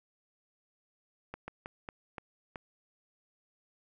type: slowing click train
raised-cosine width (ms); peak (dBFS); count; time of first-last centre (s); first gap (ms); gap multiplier
0.5; -25; 6; 1.34-2.558; 140; 1.28
effects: none